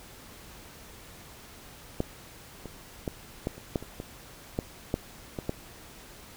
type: clicks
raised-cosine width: 2 ms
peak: -13 / -26 / -16 / -15 / -30 / -13 / -27 / -22 / -14 / -12 / -19 / -15 dBFS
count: 12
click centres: 2.004 / 2.657 / 3.078 / 3.471 / 3.58 / 3.758 / 3.826 / 4.001 / 4.589 / 4.941 / 5.388 / 5.494 s
effects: pink hiss -49 dBFS RMS until 6.36 s